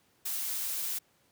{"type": "noise", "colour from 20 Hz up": "blue", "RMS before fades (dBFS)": -34, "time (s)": [0.25, 0.99], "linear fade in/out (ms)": 10, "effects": ["pink hiss -68 dBFS RMS until 1.31 s", "high-pass 100 Hz 12 dB/octave"]}